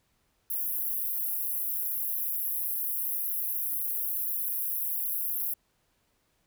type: high-pass noise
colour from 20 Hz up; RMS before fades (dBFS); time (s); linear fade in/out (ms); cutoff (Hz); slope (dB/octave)
pink; -31; 0.5-5.54; 5; 11000; 96
effects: pink hiss -72 dBFS RMS until 6.46 s